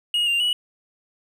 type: tone with pitch steps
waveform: triangle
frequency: 2876 / 2788 / 2932 Hz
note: F#7 / F7 / F#7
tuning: -50 / -4 / -16 cents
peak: -17 dBFS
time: 0.14-0.53 s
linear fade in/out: 2 ms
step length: 130 ms
effects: none